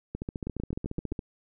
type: two click trains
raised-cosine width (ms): 3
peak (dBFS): -20 / -20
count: 6 / 16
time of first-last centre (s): 0.47-1.119 / 0.15-1.192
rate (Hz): 7.7 / 14.4
effects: none